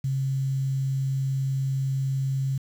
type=tone with quantisation; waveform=sine; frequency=134.7 Hz; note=C#3; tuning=49 cents flat; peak=-23 dBFS; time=0.04-2.58 s; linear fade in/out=5 ms; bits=8; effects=none